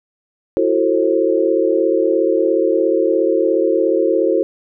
sine chord, F# half-diminished seventh, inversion third, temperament just, 333 / 370 / 444 / 532.8 Hz, E4 / F#4 / A4 / C5, +18 / 0 / +16 / +31 cents, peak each -18 dBFS, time 0.57-4.43 s, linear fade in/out 0 ms, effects none

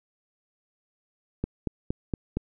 click train, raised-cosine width 3 ms, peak -14 dBFS, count 5, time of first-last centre 1.44-2.37 s, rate 4.3 Hz, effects none

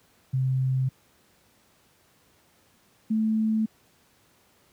sine tone pair in turn, 130.81 / 219 Hz, C3 / A3, 0 / -8 cents, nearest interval major sixth, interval 892 cents, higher second, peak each -21 dBFS, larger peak neither, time 0.33-0.89 / 3.1-3.66 s, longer neither, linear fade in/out 10 ms, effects pink hiss -62 dBFS RMS until 4.72 s + high-pass 80 Hz 12 dB/octave

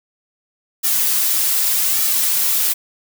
blue noise with flanger, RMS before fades -17 dBFS, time 0.83-2.74 s, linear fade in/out 20 ms, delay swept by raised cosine 1.9 to 5 ms, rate 0.84 Hz, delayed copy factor -0.65, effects none

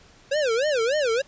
square tone with vibrato, 524 Hz, C5, 2 cents sharp, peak -21 dBFS, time 0.31-1.22 s, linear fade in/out 10 ms, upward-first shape sine, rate 3.4 Hz, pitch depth 280 cents each way, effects pink hiss -53 dBFS RMS until 1.27 s + resampled to 16000 Hz

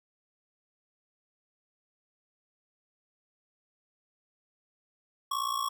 square ring-modulated tone, 1108.7 Hz, C#6, in tune, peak -27 dBFS, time 5.31-5.69 s, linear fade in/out 5 ms, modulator 29.2 Hz, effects none

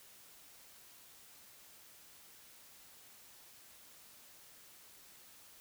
silence, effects white hiss -59 dBFS RMS until 5.6 s

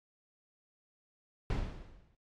brown noise with exponential decay, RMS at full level -29 dBFS, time 1.5-2.15 s, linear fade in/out 1 ms, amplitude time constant 140 ms, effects low-pass 5000 Hz 12 dB/octave + AAC 48 kbps

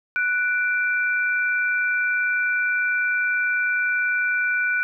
sine tone pair together, 1479.8 / 2349 Hz, F#6 / D7, 0 / 0 cents, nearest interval minor sixth, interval 800 cents, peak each -20 / -26 dBFS, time 0.16-4.83 s, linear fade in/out 0 ms, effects none

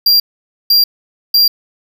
square tone bursts, 4756 Hz, D8, 21 cents sharp, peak -7 dBFS, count 3, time 0.06-1.48 s, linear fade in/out 5 ms, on 140 ms, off 500 ms, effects none

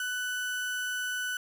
35% pulse tone, 1492 Hz, F#6, 14 cents sharp, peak -29 dBFS, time 0-1.37 s, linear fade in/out 2 ms, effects none

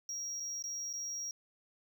triangle tone with dropouts, 5650 Hz, F8, 19 cents sharp, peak -36 dBFS, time 0.09-1.31 s, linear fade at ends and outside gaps 1 ms, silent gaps 0.399-0.403 / 0.624-0.639 / 0.929-0.936 s, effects none

